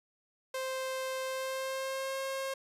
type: tone with pitch glide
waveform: sawtooth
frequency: 523.3 to 536.8 Hz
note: C5 to C5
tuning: 0 to +44 cents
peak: -30 dBFS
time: 0.54-2.54 s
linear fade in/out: 5 ms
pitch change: +44 cents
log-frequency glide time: 1.25-2.19 s
effects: resampled to 32000 Hz